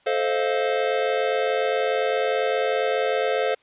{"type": "chord", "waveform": "square", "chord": "F dominant seventh", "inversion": "first", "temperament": "just", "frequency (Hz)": [436.5, 523.8, 628.6, 698.5], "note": ["A4", "C5", "Eb5", "F5"], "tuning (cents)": [-14, 2, 18, 0], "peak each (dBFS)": [-26, -25, -31, -28], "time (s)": [0.06, 3.55], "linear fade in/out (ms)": 10, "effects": ["white hiss -60 dBFS RMS until 3.62 s", "resampled to 8000 Hz"]}